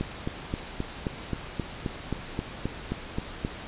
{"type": "click train", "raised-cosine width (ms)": 3, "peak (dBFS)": -15, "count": 14, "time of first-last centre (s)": [0.01, 3.449], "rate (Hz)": 3.78, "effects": ["pink hiss -40 dBFS RMS until 3.67 s", "resampled to 8000 Hz"]}